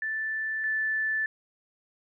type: tone pair in turn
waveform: sine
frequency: 1760 / 1753.5 Hz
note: A6 / A6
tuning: 0 / -6 cents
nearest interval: unison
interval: 6 cents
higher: first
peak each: -28 / -25 dBFS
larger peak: second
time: 0.02-0.64 / 0.64-1.26 s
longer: neither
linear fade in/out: 2 ms
effects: none